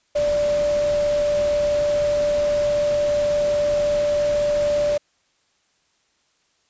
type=tone in noise; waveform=sine; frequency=587.3 Hz; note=D5; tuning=in tune; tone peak=-17 dBFS; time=0.15-4.98 s; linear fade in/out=10 ms; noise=pink; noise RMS=-33 dBFS; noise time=0.15-4.98 s; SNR=+13 dB; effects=white hiss -65 dBFS RMS until 6.69 s + resampled to 16000 Hz